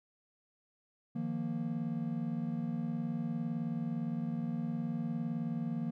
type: chord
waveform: triangle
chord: Eb suspended second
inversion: none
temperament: just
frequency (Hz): 155.56 / 175.01 / 233.3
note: Eb3 / F3 / Bb3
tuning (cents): 0 / +4 / +2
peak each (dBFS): -37 / -37 / -34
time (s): 1.15-5.91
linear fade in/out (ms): 10
effects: none